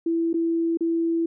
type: tone with dropouts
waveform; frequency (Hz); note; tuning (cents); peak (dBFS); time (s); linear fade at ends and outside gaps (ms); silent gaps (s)
sine; 332.2; E4; +13; -20; 0.06-1.26; 5; 0.331-0.341 / 0.773-0.807
effects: none